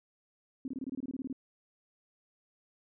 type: tone bursts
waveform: sine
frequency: 263.8 Hz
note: C4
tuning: 14 cents sharp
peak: -34 dBFS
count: 13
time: 0.65-1.328 s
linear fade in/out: 2 ms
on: 30 ms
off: 24 ms
effects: none